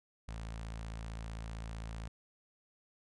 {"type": "tone with notch filter", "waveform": "sawtooth", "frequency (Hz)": 55.5, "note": "A1", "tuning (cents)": 16, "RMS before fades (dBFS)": -43, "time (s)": [0.28, 2.08], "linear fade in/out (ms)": 5, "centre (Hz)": 350, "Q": 1.1, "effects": ["resampled to 22050 Hz"]}